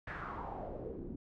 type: noise with low-pass filter sweep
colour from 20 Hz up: pink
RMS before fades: -43 dBFS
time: 0.07-1.16 s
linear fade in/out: 5 ms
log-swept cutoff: 1800 to 280 Hz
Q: 4.2
effects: none